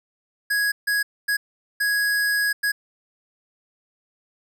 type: tone bursts at uneven times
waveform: square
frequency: 1663 Hz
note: G#6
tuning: 2 cents sharp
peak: -20 dBFS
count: 5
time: 0.5-0.72 / 0.87-1.03 / 1.28-1.37 / 1.8-2.53 / 2.63-2.72 s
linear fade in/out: 10 ms
effects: none